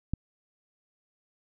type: click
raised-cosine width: 5 ms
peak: -16 dBFS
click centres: 0.136 s
effects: none